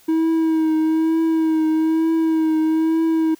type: tone with vibrato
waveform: triangle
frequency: 320 Hz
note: D#4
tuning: 49 cents sharp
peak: -13 dBFS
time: 0.08-3.35 s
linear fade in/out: 10 ms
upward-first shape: triangle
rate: 1.1 Hz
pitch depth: 33 cents each way
effects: white hiss -52 dBFS RMS until 3.39 s